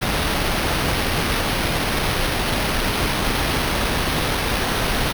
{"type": "noise with sample-and-hold", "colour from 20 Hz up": "pink", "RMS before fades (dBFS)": -21, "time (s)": [0.01, 5.13], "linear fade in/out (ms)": 20, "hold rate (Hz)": 7350, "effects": []}